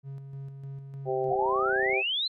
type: tone with tremolo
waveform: triangle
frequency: 137.2 Hz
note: C#3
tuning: 17 cents flat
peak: -34 dBFS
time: 0.03-1.35 s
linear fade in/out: 50 ms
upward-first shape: square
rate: 3.3 Hz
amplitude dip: 40%
type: harmonic tone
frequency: 130.3 Hz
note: C3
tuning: 7 cents flat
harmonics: 3 / 4 / 5 / 6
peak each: -28 / -33 / -35 / -33 dBFS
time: 1.05-2.03 s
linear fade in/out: 50 ms
type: click train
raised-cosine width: 2 ms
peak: -34 dBFS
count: 20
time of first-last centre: 1.29-1.93 s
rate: 29.7 Hz
type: exponential sweep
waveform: sine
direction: up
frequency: 690 to 4186 Hz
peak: -26 dBFS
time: 1.3-2.28 s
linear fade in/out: 10 ms
effects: AAC 64 kbps